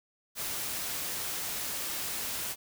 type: noise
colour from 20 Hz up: white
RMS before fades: -35 dBFS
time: 0.35-2.56 s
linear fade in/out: 50 ms
effects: none